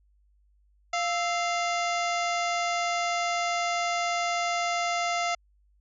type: harmonic tone with a mistuned harmonic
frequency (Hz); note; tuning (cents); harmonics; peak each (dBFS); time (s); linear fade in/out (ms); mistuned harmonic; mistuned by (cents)
696; F5; -6; 1 / 2 / 3 / 4 / 5 / 6 / 7 / 8 / 9 / 10; -28 / -32 / -32 / -38 / -41 / -44 / -41 / -46 / -42 / -43; 0.93-5.35; 5; 2; -93
effects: added 50 Hz sine -61 dBFS peak until 5.8 s